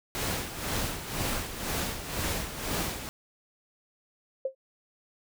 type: noise with tremolo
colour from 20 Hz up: pink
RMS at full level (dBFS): -30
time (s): 0.15-3.09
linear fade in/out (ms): 0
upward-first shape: sine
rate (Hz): 2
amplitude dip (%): 65
type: tone with exponential decay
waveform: sine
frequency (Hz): 530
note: C5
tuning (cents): +22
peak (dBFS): -23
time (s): 4.45-4.55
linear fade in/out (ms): 5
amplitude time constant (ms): 20
effects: none